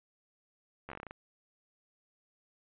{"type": "slowing click train", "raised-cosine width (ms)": 0.5, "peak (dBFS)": -28, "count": 10, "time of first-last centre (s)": [0.89, 1.109], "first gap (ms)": 12, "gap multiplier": 1.17, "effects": ["resampled to 8000 Hz"]}